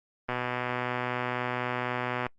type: click train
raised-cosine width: 0.5 ms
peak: -15 dBFS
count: 246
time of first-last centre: 0.29-2.266 s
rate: 124 Hz
effects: noise-tail reverb RT60 0.1 s tail -24 dB re dry + Opus 24 kbps